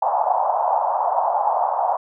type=band-pass noise; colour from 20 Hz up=white; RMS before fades=-20 dBFS; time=0.02-1.97 s; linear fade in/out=5 ms; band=660 to 930 Hz; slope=48 dB/octave; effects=none